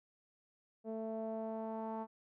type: tone with low-pass filter sweep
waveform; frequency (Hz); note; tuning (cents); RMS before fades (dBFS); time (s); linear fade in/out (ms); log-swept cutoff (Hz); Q
sawtooth; 221.7; A3; +13; -41; 0.84-2.07; 50; 570 to 920; 4.1
effects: none